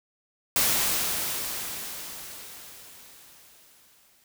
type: noise with exponential decay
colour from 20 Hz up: white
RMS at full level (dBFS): -22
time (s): 0.56-4.24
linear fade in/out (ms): 1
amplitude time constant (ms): 800
effects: none